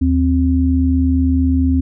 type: tone pair together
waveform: sine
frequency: 77.97 / 262.6 Hz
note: D#2 / C4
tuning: +4 / +6 cents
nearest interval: octave + major sixth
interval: 2102 cents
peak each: -14 dBFS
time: 0.01-1.81 s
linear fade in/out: 10 ms
effects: none